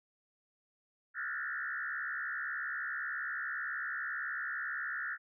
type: tone with frequency modulation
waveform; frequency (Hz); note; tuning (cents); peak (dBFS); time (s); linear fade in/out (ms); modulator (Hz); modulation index
sine; 1609; G6; +45; -35; 1.14-5.18; 50; 69.1; 3.6
effects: none